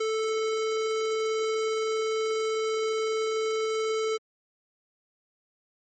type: tone with ADSR envelope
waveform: square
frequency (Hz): 439.6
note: A4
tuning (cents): -2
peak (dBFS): -24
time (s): 0-4.18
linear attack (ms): 9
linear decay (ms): 4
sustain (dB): -2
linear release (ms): 21
effects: MP3 32 kbps